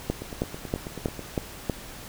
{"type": "two click trains", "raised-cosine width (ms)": 2, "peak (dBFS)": [-11, -21], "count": [6, 10], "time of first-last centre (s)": [[0.1, 1.697], [0.22, 1.193]], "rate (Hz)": [3.13, 9.25], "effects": ["pink hiss -42 dBFS RMS until 2.08 s"]}